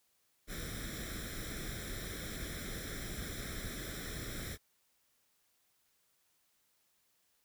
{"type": "noise with comb filter", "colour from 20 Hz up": "pink", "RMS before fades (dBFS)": -42, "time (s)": [0.47, 4.58], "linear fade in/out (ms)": 50, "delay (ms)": 0.54, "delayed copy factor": 0.85, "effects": ["white hiss -75 dBFS RMS until 7.44 s"]}